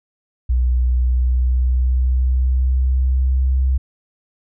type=tone with pitch glide; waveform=sine; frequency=61.8 to 65.32 Hz; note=B1 to C2; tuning=+2 to -2 cents; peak=-13 dBFS; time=0.49-3.78 s; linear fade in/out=10 ms; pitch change=+96 cents; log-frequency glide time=0.87-3.62 s; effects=none